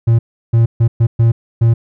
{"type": "tone bursts at uneven times", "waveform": "triangle", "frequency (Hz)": 115.4, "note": "A#2", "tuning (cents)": -17, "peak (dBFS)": -5, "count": 6, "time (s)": [[0.07, 0.19], [0.53, 0.66], [0.8, 0.88], [1, 1.07], [1.19, 1.32], [1.61, 1.74]], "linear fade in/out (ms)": 10, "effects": []}